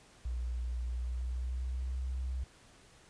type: tone with pitch glide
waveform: sine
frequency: 60.4 to 64.36 Hz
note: B1 to C2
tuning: -38 to -28 cents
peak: -33 dBFS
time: 0.25-2.44 s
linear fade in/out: 5 ms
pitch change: +110 cents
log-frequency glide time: 0.81-2.03 s
effects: pink hiss -60 dBFS RMS until 3.09 s + resampled to 22050 Hz